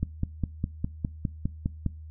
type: click train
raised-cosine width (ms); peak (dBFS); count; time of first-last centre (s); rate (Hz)
5; -14; 10; 0.03-1.863; 4.91
effects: noise-tail reverb RT60 0.3 s tail -22 dB re dry + added 78 Hz sine -40 dBFS peak until 2.1 s